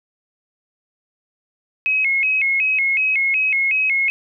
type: tone with vibrato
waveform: sine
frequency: 2349 Hz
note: D7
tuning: in tune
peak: -15 dBFS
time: 1.86-4.1 s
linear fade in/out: 0 ms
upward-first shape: square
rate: 2.7 Hz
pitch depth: 140 cents each way
effects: none